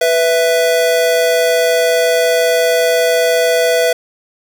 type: tone pair together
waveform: square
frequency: 494.7 / 660.3 Hz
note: B4 / E5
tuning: +3 / +3 cents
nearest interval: perfect fourth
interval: 500 cents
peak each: -14 dBFS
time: 0.01-3.93 s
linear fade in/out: 5 ms
effects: 7-bit